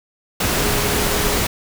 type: tone in noise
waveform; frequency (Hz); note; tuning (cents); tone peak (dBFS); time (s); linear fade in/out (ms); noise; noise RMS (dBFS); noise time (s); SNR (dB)
sine; 415.3; G#4; 0; -26; 0.57-1.38; 5; pink; -19; 0.4-1.47; -10
effects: none